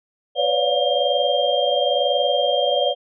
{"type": "tone cluster", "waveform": "sine", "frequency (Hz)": [501, 562, 583, 710, 3197], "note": ["B4", "C#5", "D5", "F5", "G7"], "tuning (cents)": [25, 24, -13, 28, 33], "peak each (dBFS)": -23, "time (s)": [0.35, 2.95], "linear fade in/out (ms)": 50, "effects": []}